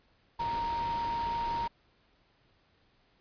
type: tone in noise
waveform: sine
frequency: 932.3 Hz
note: A#5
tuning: in tune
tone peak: -30 dBFS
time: 0.39-1.68 s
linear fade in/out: 10 ms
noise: pink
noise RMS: -41 dBFS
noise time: 0.39-1.68 s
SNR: +8 dB
effects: pink hiss -68 dBFS RMS until 3.2 s + resampled to 11025 Hz